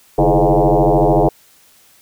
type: tone with frequency modulation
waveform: sine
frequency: 147.6 Hz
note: D3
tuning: 9 cents sharp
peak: -9 dBFS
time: 0.18-1.29 s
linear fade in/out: 5 ms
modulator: 93.9 Hz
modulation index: 7.2
effects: white hiss -50 dBFS RMS until 2.01 s